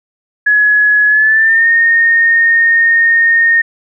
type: tone with pitch glide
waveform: sine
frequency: 1689 to 1841.9 Hz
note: G#6 to A#6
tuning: +29 to -21 cents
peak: -6 dBFS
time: 0.46-3.62 s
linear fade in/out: 10 ms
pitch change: +150 cents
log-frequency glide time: 1.07-1.68 s
effects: none